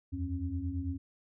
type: tone cluster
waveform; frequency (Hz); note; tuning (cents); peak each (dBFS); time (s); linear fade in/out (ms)
sine; 80.7 / 89.8 / 271.7; E2 / F2 / C#4; -36 / +49 / -35; -37 / -36 / -37; 0.12-0.98; 20
effects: none